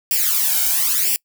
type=noise with flanger; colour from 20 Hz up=blue; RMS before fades=-18 dBFS; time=0.11-1.16 s; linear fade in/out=0 ms; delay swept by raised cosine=0.38 to 1.34 ms; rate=0.99 Hz; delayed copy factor=+1; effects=noise-tail reverb RT60 0.1 s tail -26 dB re dry